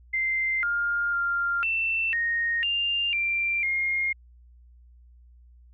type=tone with pitch steps; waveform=sine; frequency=2084 / 1409 / 1394 / 2677 / 1860 / 2798 / 2364 / 2134 Hz; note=C7 / F6 / F6 / E7 / A#6 / F7 / D7 / C7; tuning=-7 / +15 / -4 / +26 / -4 / +3 / +11 / +34 cents; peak=-23 dBFS; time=0.13-4.13 s; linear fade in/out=10 ms; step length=500 ms; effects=added 60 Hz sine -50 dBFS peak until 5.73 s